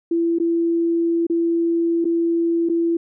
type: tone with dropouts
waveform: sine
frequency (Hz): 335.9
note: E4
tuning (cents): +33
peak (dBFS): -16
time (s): 0.11-2.97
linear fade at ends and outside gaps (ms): 5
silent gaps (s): 0.386-0.399 / 1.268-1.298 / 2.045-2.052 / 2.689-2.696
effects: none